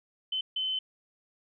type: tone bursts at uneven times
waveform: sine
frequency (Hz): 3054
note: G7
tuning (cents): -46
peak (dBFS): -28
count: 2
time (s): 0.32-0.41 / 0.56-0.79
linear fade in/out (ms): 5
effects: none